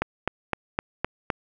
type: click train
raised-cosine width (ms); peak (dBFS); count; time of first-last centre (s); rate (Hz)
0.5; -8; 6; 0.02-1.302; 3.9
effects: none